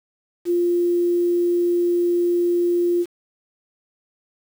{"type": "tone with quantisation", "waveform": "sine", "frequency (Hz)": 348.7, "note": "F4", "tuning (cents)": -3, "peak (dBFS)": -16, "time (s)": [0.45, 3.06], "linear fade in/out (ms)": 50, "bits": 7, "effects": []}